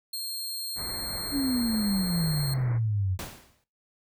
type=tone; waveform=sawtooth; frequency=4230 Hz; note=C8; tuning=18 cents sharp; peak=-28 dBFS; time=0.13-2.54 s; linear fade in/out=5 ms
type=low-pass noise; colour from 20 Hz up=pink; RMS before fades=-40 dBFS; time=0.75-2.8 s; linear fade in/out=50 ms; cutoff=2200 Hz; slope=96 dB/octave
type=exponential sweep; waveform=sine; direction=down; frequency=289.7 to 89.7 Hz; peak=-24 dBFS; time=1.31-3.18 s; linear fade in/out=50 ms
type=noise with exponential decay; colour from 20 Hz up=pink; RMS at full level=-34 dBFS; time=3.19-3.64 s; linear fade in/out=2 ms; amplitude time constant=97 ms
effects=noise-tail reverb RT60 0.3 s tail -17 dB re dry